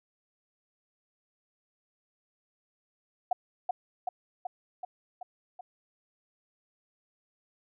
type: tone with echo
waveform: sine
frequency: 730 Hz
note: F#5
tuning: 24 cents flat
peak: -22 dBFS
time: 3.31-3.33 s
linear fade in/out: 5 ms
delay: 380 ms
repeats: 6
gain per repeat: -3 dB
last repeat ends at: 5.61 s
effects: none